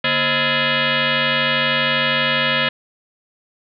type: tone with frequency modulation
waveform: sine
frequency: 622.3 Hz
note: D#5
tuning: in tune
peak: -15 dBFS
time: 0.04-2.69 s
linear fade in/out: 5 ms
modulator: 384 Hz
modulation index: 7.8
effects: none